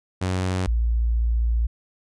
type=tone pair in turn; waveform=sawtooth / sine; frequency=92.5 / 57.5 Hz; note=F#2 / A#1; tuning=0 / -23 cents; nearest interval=minor sixth; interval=823 cents; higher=first; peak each=-18 dBFS; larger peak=neither; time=0.21-0.67 / 0.67-1.67 s; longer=second; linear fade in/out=10 ms; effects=resampled to 22050 Hz